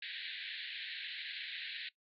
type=band-pass noise; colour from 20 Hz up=white; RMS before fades=-44 dBFS; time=0.02-1.89 s; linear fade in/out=5 ms; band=1600 to 4200 Hz; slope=96 dB/octave; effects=noise-tail reverb RT60 0.1 s tail -19 dB re dry